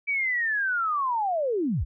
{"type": "linear sweep", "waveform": "sine", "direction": "down", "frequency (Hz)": [2311, 38.89], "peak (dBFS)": -23, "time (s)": [0.07, 1.85], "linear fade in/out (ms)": 20, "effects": []}